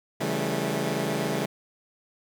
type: chord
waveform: 15% pulse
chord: A dominant seventh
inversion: first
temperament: equal with one note detuned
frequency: 138.59 / 164.81 / 196 / 216.8 Hz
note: C#3 / E3 / G3 / A3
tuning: 0 / 0 / 0 / -25 cents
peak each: -25 dBFS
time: 0.2-1.46 s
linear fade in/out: 10 ms
effects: none